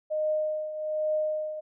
sine tone with tremolo, 616 Hz, D#5, 17 cents flat, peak -23 dBFS, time 0.1-1.61 s, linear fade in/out 20 ms, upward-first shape triangle, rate 1.2 Hz, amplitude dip 70%, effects none

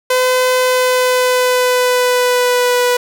sawtooth tone with pitch glide, 508 to 492.1 Hz, B4 to B4, +49 to -6 cents, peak -7 dBFS, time 0.1-2.97 s, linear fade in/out 5 ms, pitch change -55 cents, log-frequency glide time 0.6-2.83 s, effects none

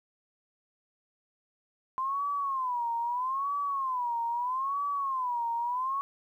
sine tone with vibrato, 1032 Hz, C6, 24 cents flat, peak -28 dBFS, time 1.98-6.01 s, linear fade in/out 0 ms, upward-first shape sine, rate 0.78 Hz, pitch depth 180 cents each way, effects 11-bit

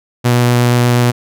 sawtooth tone with vibrato, 121.6 Hz, B2, 26 cents flat, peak -5 dBFS, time 0.24-1.12 s, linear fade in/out 20 ms, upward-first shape sine, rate 8.3 Hz, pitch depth 8 cents each way, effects none

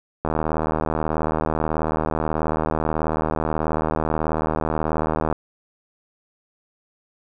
click train, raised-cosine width 1 ms, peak -8 dBFS, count 399, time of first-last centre 0.25-5.327 s, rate 78.4 Hz, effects none

